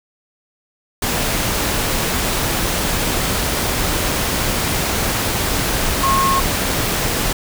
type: tone in noise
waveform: sine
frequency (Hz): 1082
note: C#6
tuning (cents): -42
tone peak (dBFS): -14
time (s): 6.03-6.4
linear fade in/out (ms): 5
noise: pink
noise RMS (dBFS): -19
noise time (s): 1.02-7.33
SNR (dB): +2
effects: none